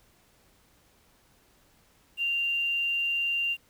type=tone with quantisation; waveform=sine; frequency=2781 Hz; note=F7; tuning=8 cents flat; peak=-25 dBFS; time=2.17-3.57 s; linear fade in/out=50 ms; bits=9; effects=pink hiss -63 dBFS RMS until 3.69 s